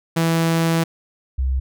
sawtooth / sine tone pair in turn, 164.81 / 65.4 Hz, E3 / C2, 0 / 0 cents, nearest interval octave + major third, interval 1600 cents, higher first, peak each -12 / -17 dBFS, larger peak first, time 0.16-0.84 / 1.38-1.6 s, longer first, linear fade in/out 10 ms, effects none

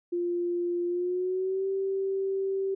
sine tone with pitch glide, 349.2 to 387.5 Hz, F4 to G4, 0 to -20 cents, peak -26 dBFS, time 0.12-2.75 s, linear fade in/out 10 ms, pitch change +180 cents, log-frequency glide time 0.87-1.67 s, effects none

